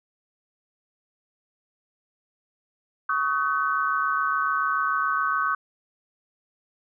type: tone cluster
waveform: sine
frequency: 1119 / 1266 / 1514 Hz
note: C#6 / D#6 / F#6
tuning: +16 / +30 / +39 cents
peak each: -26 dBFS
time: 3.09-5.55 s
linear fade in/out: 5 ms
effects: none